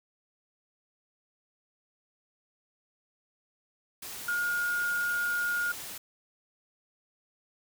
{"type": "tone in noise", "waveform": "sine", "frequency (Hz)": 1428, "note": "F6", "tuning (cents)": 38, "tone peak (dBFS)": -27, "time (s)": [4.28, 5.72], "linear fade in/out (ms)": 5, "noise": "white", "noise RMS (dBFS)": -41, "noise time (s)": [4.02, 5.98], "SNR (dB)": 11, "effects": []}